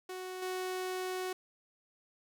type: tone with level steps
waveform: sawtooth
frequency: 370 Hz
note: F#4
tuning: in tune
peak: -36 / -31 dBFS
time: 0.09-1.33 s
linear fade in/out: 5 ms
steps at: 0.42 s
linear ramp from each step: 5 ms
effects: 11-bit